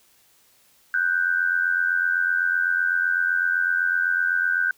sine tone pair together, 1478 / 1565.9 Hz, F#6 / G6, -2 / -2 cents, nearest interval minor second, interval 100 cents, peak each -22 dBFS, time 0.94-4.71 s, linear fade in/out 2 ms, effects white hiss -59 dBFS RMS until 4.77 s

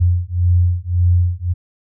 sine beating tone pair, 87.5 / 89.3 Hz, F2 / F2, +4 / +39 cents, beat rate 1.8 Hz, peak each -15 dBFS, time 0-1.54 s, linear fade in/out 20 ms, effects none

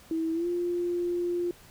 sine tone with pitch glide, 324.8 to 350.1 Hz, E4 to F4, -26 to +4 cents, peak -26 dBFS, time 0.11-1.51 s, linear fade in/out 2 ms, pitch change +130 cents, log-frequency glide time 0.33-0.47 s, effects pink hiss -54 dBFS RMS until 1.7 s

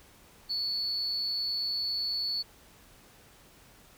sine tone with amplitude modulation, 4435 Hz, C#8, in tune, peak -25 dBFS, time 0.49-2.43 s, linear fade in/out 20 ms, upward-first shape sine, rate 208 Hz, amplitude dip 65%, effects tanh soft clip ceiling -23 dBFS + pink hiss -57 dBFS RMS until 3.97 s

